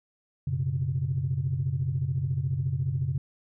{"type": "chord", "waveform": "sine", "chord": "F# suspended fourth", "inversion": "none", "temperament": "equal with one note detuned", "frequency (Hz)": [92.5, 123.47, 137.55], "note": ["F#2", "B2", "C#3"], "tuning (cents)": [0, 0, -13], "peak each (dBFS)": [-32, -30, -27], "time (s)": [0.47, 3.18], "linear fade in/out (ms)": 5, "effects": ["tanh soft clip ceiling -17 dBFS"]}